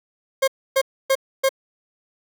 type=tone bursts; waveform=40% pulse; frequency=536 Hz; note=C5; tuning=42 cents sharp; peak=-14 dBFS; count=4; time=0.42-1.492 s; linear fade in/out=10 ms; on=58 ms; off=280 ms; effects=none